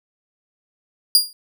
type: tone with exponential decay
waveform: sawtooth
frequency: 4824 Hz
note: D8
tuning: 46 cents sharp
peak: -4 dBFS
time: 1.15-1.33 s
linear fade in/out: 1 ms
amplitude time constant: 39 ms
effects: none